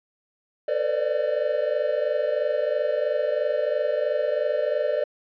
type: tone cluster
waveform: triangle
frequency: 452.8 / 508 / 578 / 601 Hz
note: A4 / B4 / D5 / D5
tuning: +50 / +49 / -28 / +40 cents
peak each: -28 / -26 / -26 / -23 dBFS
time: 0.68-5.04 s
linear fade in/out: 5 ms
effects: resampled to 11025 Hz